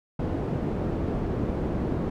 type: low-pass noise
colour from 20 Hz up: white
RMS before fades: -28 dBFS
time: 0.19-2.1 s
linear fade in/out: 5 ms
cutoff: 330 Hz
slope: 12 dB/octave
effects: none